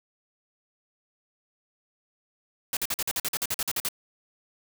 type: noise bursts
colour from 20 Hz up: white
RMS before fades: -28 dBFS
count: 14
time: 2.73-3.887 s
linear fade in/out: 2 ms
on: 39 ms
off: 47 ms
effects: none